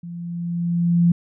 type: tone with level ramp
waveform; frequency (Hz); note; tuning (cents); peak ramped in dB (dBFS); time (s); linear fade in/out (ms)
sine; 171.8; F3; -28; -31 to -11; 0.03-1.12; 5
effects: none